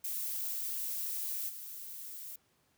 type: noise with level steps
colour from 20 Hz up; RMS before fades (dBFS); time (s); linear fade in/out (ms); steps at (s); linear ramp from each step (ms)
violet; -37 / -45; 0.04-2.36; 5; 1.48; 20
effects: pink hiss -72 dBFS RMS until 2.77 s + high-pass 80 Hz 12 dB/octave